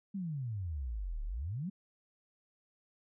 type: exponential two-way sweep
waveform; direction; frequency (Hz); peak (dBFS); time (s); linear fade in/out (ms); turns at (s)
sine; down then up; 205.4 to 34.65 to 205.4; -35; 0.14-1.7; 10; 1.23
effects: none